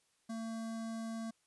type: tone with notch filter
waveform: square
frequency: 225.6 Hz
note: A3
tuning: 44 cents sharp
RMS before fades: -41 dBFS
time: 0.29-1.31 s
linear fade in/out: 10 ms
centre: 2600 Hz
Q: 1.1
effects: white hiss -75 dBFS RMS until 1.46 s + resampled to 24000 Hz